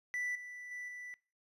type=tone with level steps; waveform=triangle; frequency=1975.5 Hz; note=B6; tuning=in tune; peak=-33 / -44 / -40 / -43 dBFS; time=0.14-1.14 s; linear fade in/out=0 ms; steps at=0.35 / 0.71 / 0.88 s; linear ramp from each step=5 ms; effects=noise-tail reverb RT60 0.4 s tail -23 dB re dry + resampled to 32000 Hz